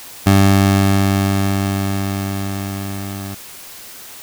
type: tone with level ramp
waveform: 20% pulse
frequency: 98 Hz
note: G2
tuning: in tune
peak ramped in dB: -3 to -21 dBFS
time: 0.26-3.35 s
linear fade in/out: 10 ms
effects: white hiss -36 dBFS RMS until 4.22 s

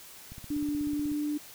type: click train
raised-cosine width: 5 ms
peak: -32 dBFS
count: 14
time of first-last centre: 0.32-1.118 s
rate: 16.3 Hz
type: tone with pitch glide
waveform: sine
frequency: 293.7 to 296.6 Hz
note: D4 to D4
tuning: 0 to +17 cents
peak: -28 dBFS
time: 0.5-1.38 s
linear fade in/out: 10 ms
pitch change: +17 cents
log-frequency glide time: 0.93-1.23 s
effects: white hiss -49 dBFS RMS until 1.54 s

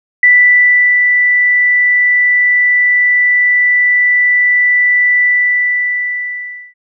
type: tone with ADSR envelope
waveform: sine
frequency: 1975.5 Hz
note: B6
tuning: in tune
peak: -3 dBFS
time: 0.23-6.74 s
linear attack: 3 ms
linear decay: 760 ms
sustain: -4 dB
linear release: 1500 ms
effects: none

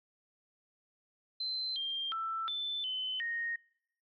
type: tone with pitch steps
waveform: sine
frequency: 4083 / 3188 / 1329 / 3523 / 3039 / 1861 Hz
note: C8 / G7 / E6 / A7 / F#7 / A#6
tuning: -43 / +28 / +14 / +1 / +46 / -3 cents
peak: -33 dBFS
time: 1.4-3.56 s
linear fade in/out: 5 ms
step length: 360 ms
effects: noise-tail reverb RT60 0.8 s tail -25 dB re dry + MP3 32 kbps

